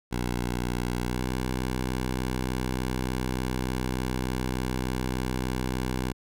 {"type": "tone with pitch glide", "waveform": "10% pulse", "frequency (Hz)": [60.8, 63.38], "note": ["B1", "B1"], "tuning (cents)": [-26, 46], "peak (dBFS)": -19, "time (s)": [0.11, 6.13], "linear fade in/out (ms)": 20, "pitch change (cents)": 72, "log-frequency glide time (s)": [1.02, 1.27], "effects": []}